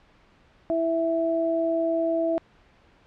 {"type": "tone pair together", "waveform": "sine", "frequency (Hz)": [329.6, 659.3], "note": ["E4", "E5"], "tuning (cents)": [0, 0], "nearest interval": "octave", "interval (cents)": 1200, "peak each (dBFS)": [-26, -23], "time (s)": [0.7, 2.38], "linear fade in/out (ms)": 0, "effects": ["pink hiss -58 dBFS RMS until 3.06 s", "low-pass 3000 Hz 12 dB/octave"]}